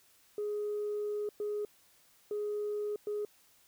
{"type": "tone bursts at uneven times", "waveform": "sine", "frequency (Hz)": 417, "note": "G#4", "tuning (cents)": 7, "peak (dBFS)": -31, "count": 4, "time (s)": [[0.38, 1.29], [1.4, 1.65], [2.31, 2.96], [3.07, 3.25]], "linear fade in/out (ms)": 2, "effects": ["tanh soft clip ceiling -29 dBFS", "white hiss -65 dBFS RMS until 3.67 s"]}